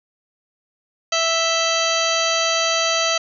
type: harmonic tone with a mistuned harmonic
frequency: 659.3 Hz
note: E5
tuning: in tune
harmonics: 1 / 2 / 3 / 4 / 5 / 6 / 7 / 9 / 10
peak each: -23 / -24 / -28 / -26 / -25 / -27 / -26 / -27 / -30 dBFS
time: 1.12-3.18 s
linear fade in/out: 5 ms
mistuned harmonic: 5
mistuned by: -75 cents
effects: none